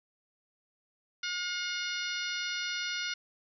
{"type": "harmonic tone", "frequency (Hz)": 717, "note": "F5", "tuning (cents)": 45, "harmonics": [2, 3, 4, 5, 6, 7, 8], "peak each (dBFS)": [-37, -39, -40, -41, -42, -42, -43], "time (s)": [1.23, 3.14], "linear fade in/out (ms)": 5, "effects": []}